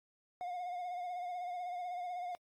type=tone with vibrato; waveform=triangle; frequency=715 Hz; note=F5; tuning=41 cents sharp; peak=-36 dBFS; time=0.41-2.35 s; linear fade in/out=0 ms; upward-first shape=sine; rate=16 Hz; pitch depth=42 cents each way; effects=AAC 64 kbps